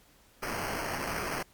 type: noise with sample-and-hold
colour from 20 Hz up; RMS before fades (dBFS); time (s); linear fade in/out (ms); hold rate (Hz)
violet; -34; 0.42-1.43; 10; 3675
effects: pink hiss -61 dBFS RMS until 1.53 s + MP3 96 kbps